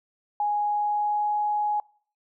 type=tone with pitch glide; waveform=sine; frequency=830 to 836.3 Hz; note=G#5 to G#5; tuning=-1 to +12 cents; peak=-22 dBFS; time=0.4-1.8 s; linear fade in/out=2 ms; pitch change=+13 cents; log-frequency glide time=0.62-1.32 s; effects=noise-tail reverb RT60 0.5 s tail -25 dB re dry